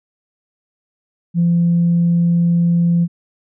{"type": "tone", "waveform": "sine", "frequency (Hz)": 171.1, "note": "F3", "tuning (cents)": -35, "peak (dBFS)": -10, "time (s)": [1.34, 3.08], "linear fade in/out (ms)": 50, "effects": ["tanh soft clip ceiling -7 dBFS"]}